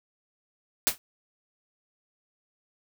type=noise with exponential decay; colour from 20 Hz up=white; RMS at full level=-18 dBFS; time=0.87-0.98 s; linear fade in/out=0 ms; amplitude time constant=22 ms; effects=none